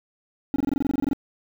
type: tone bursts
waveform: triangle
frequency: 278.3 Hz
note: C#4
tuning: 7 cents sharp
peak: -17 dBFS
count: 14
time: 0.54-1.132 s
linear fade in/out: 0 ms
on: 20 ms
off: 24 ms
effects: 8-bit